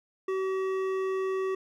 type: tone with hard clipping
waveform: triangle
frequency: 380.5 Hz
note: F#4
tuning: 48 cents sharp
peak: -29 dBFS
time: 0.28-1.55 s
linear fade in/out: 5 ms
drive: 15 dB
effects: none